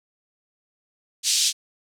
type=band-pass noise; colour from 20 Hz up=pink; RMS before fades=-21 dBFS; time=1.23-1.53 s; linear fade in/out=50 ms; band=3500 to 8600 Hz; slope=24 dB/octave; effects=none